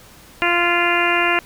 harmonic tone, 347 Hz, F4, 11 cents flat, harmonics 1 / 2 / 3 / 4 / 5 / 6 / 7 / 8, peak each -23 / -23 / -23 / -23 / -23 / -23 / -23 / -23 dBFS, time 0.42-1.39 s, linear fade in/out 0 ms, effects pink hiss -45 dBFS RMS until 1.45 s

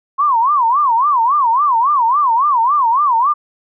sine tone with vibrato, 1041 Hz, C6, 9 cents flat, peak -10 dBFS, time 0.18-3.34 s, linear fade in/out 20 ms, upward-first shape sine, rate 3.6 Hz, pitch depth 250 cents each way, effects none

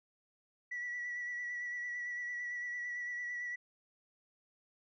sine tone with vibrato, 1947 Hz, B6, 25 cents flat, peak -36 dBFS, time 0.71-3.56 s, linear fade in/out 10 ms, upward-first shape sine, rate 8.9 Hz, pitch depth 22 cents each way, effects tanh soft clip ceiling -34 dBFS

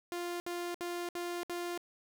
sawtooth tone bursts, 349.2 Hz, F4, in tune, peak -32 dBFS, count 5, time 0.12-1.776 s, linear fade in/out 0 ms, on 280 ms, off 64 ms, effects none

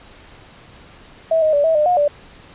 sine tone with pitch steps, 649 / 624 / 578 / 647 / 602 / 718 / 584 Hz, E5 / D#5 / D5 / E5 / D5 / F5 / D5, -27 / +5 / -28 / -32 / +43 / +48 / -10 cents, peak -12 dBFS, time 1.31-2.08 s, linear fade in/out 5 ms, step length 110 ms, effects pink hiss -44 dBFS RMS until 2.54 s + resampled to 8000 Hz

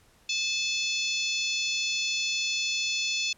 harmonic tone, 867 Hz, A5, 26 cents flat, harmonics 3 / 4 / 5 / 6 / 7 / 8, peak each -30 / -32 / -34 / -36 / -37 / -38 dBFS, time 0.29-3.33 s, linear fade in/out 5 ms, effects pink hiss -61 dBFS RMS until 3.37 s + low-pass 12000 Hz 12 dB/octave

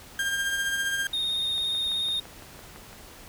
35% pulse tone with tremolo, 1600 Hz, G6, 35 cents sharp, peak -22 dBFS, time 0.19-1.07 s, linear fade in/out 2 ms, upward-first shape triangle, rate 15 Hz, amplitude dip 45%
triangle tone with vibrato, 3691 Hz, A#7, 18 cents flat, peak -24 dBFS, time 1.13-2.2 s, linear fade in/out 5 ms, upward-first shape triangle, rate 17 Hz, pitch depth 25 cents each way
click train, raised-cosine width 0.5 ms, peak -30 dBFS, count 9, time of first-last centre 1.58-2.929 s, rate 5.93 Hz
effects pink hiss -47 dBFS RMS until 3.28 s

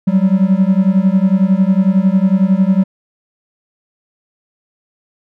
triangle beating tone pair, 185 / 196 Hz, F#3 / G3, 0 / 0 cents, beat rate 11 Hz, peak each -10 dBFS, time 0.07-2.84 s, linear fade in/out 10 ms, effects none

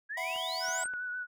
sine exponential sweep, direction up, 1614 to 8870 Hz, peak -35 dBFS, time 0.09-0.88 s, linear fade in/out 20 ms
square chord, E suspended second, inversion none, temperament just, 659.3 / 741.7 / 988.9 Hz, E5 / F#5 / B5, 0 / +4 / +2 cents, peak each -40 / -40 / -41 dBFS, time 0.17-0.84 s, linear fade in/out 5 ms
clicks, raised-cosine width 0.5 ms, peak -34 dBFS, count 4, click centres 0.361 / 0.685 / 0.856 / 0.937 s
sine tone with vibrato, 1480 Hz, F#6, in tune, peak -34 dBFS, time 0.6-1.27 s, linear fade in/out 50 ms, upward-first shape triangle, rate 7.4 Hz, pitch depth 29 cents each way
effects none

